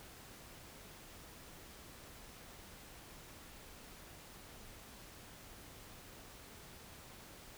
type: silence
effects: pink hiss -55 dBFS RMS until 7.57 s